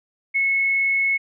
sine tone with frequency modulation, 2191 Hz, C#7, 21 cents flat, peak -17 dBFS, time 0.34-1.18 s, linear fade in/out 20 ms, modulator 37.4 Hz, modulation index 0.25, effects none

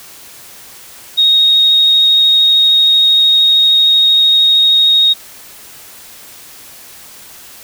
sine tone with vibrato, 3742 Hz, A#7, 6 cents sharp, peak -6 dBFS, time 1.17-5.14 s, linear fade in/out 20 ms, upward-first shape sine, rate 13 Hz, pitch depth 9 cents each way, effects white hiss -36 dBFS RMS until 7.63 s

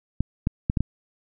clicks, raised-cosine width 5 ms, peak -9 dBFS, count 5, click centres 0.206 / 0.471 / 0.699 / 0.772 / 0.806 s, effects none

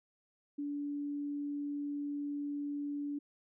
sine tone, 288.5 Hz, D4, 31 cents flat, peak -35 dBFS, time 0.58-3.19 s, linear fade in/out 10 ms, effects none

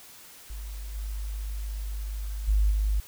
sine tone with level steps, 51.4 Hz, G#1, 17 cents flat, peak -34 / -30 / -19 / -22 dBFS, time 0.5-3 s, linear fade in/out 0 ms, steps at 0.94 / 2.47 / 2.7 s, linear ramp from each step 20 ms, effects white hiss -49 dBFS RMS until 3.07 s

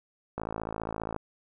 click train, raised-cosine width 1 ms, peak -19 dBFS, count 44, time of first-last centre 0.38-1.163 s, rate 54.9 Hz, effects none

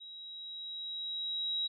sine tone with level ramp, 3845 Hz, B7, 47 cents flat, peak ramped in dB -46 to -30 dBFS, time 0-1.68 s, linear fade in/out 20 ms, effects none

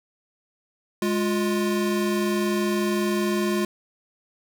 square tone pair together, 207.7 / 352.8 Hz, G#3 / F4, 0 / +18 cents, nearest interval major sixth, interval 918 cents, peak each -25 dBFS, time 1.02-3.65 s, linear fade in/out 2 ms, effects none

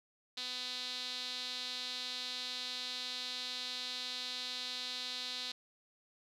sawtooth tone with band-pass filter, 251 Hz, B3, 28 cents sharp, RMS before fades -41 dBFS, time 0.37-5.52 s, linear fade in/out 5 ms, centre 4000 Hz, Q 4.8, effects none

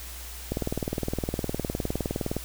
click train, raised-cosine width 2 ms, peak -14 dBFS, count 37, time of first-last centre 0.52-2.366 s, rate 19.5 Hz, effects added 60 Hz sine -40 dBFS peak until 2.44 s + white hiss -42 dBFS RMS until 2.44 s

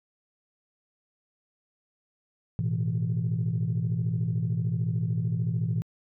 sine chord, A suspended second, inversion none, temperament equal, 110 / 123.47 / 164.81 Hz, A2 / B2 / E3, 0 / 0 / 0 cents, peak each -28 dBFS, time 2.59-5.82 s, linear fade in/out 0 ms, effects tanh soft clip ceiling -19 dBFS

